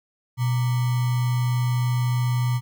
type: tone with sample-and-hold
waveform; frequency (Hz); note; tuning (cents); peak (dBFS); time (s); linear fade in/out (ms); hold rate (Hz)
sine; 123.2; B2; -4; -19; 0.37-2.61; 50; 1050
effects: none